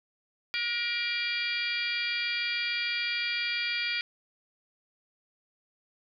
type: harmonic tone with a mistuned harmonic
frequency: 473.1 Hz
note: A#4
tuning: 26 cents sharp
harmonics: 3 / 4 / 5 / 6 / 7 / 8 / 9 / 10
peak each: -38 / -37 / -31 / -42 / -36 / -44 / -43 / -37 dBFS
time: 0.54-4.01 s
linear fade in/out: 0 ms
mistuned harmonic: 3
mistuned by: +23 cents
effects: none

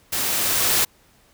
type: noise with level ramp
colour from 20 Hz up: white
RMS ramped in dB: -24 to -18 dBFS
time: 0.12-0.85 s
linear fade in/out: 10 ms
effects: pink hiss -57 dBFS RMS until 1.33 s

